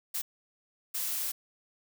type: noise bursts at uneven times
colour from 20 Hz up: blue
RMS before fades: -33 dBFS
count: 2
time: 0.14-0.22 / 0.94-1.32 s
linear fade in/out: 10 ms
effects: none